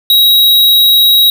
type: tone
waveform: square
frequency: 3831 Hz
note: A#7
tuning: 47 cents sharp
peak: -5 dBFS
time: 0.1-1.3 s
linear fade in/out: 2 ms
effects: none